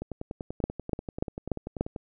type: two click trains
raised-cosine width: 2 ms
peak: -12 / -21 dBFS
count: 5 / 21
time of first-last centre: 0.64-1.81 / 0.02-1.962 s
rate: 3.42 / 10.3 Hz
effects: none